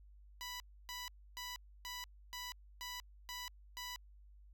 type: tone bursts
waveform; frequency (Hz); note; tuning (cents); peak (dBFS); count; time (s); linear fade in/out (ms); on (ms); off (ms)
10% pulse; 987.8; B5; 0; -35; 8; 0.41-3.96; 0; 190; 290
effects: added 50 Hz sine -57 dBFS peak until 4.53 s